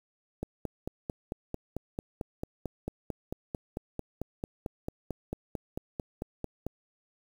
click train, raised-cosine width 2 ms, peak -20 dBFS, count 29, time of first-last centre 0.43-6.666 s, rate 4.49 Hz, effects 8-bit

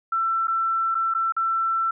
sine tone with dropouts, 1340 Hz, E6, 28 cents sharp, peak -20 dBFS, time 0.12-1.91 s, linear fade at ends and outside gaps 5 ms, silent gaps 0.472-0.48 / 0.946-0.951 / 1.139-1.148 / 1.323-1.365 s, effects none

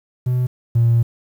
triangle tone pair in turn, 125.4 / 116.89 Hz, B2 / A#2, +27 / +5 cents, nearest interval minor second, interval 122 cents, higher first, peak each -13 / -8 dBFS, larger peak second, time 0.26-0.47 / 0.75-1.03 s, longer second, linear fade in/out 10 ms, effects tanh soft clip ceiling -8 dBFS + 8-bit

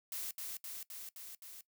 blue noise with echo, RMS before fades -41 dBFS, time 0.12-0.31 s, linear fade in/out 2 ms, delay 260 ms, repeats 5, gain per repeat -2 dB, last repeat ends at 1.61 s, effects noise-tail reverb RT60 0.1 s tail -18 dB re dry

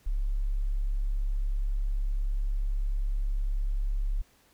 sine tone, 34.65 Hz, C#1, in tune, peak -25 dBFS, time 0.06-4.22 s, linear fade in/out 10 ms, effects pink hiss -63 dBFS RMS until 4.53 s

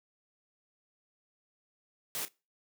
white noise with echo, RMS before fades -36 dBFS, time 2.15-2.25 s, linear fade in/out 0 ms, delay 32 ms, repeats 1, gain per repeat -14 dB, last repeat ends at 2.282 s, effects noise-tail reverb RT60 0.3 s tail -24 dB re dry + high-pass 150 Hz 12 dB/octave

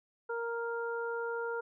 harmonic tone, 466.2 Hz, A#4, in tune, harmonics 1 / 2 / 3, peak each -35 / -41 / -39 dBFS, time 0.29-1.61 s, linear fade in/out 10 ms, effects none

